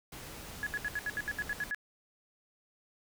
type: noise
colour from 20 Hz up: pink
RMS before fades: -46 dBFS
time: 0.12-1.71 s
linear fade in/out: 5 ms
type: tone bursts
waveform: sine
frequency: 1686 Hz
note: G#6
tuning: 26 cents sharp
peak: -31 dBFS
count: 11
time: 0.63-1.746 s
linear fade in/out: 0 ms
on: 36 ms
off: 72 ms
effects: none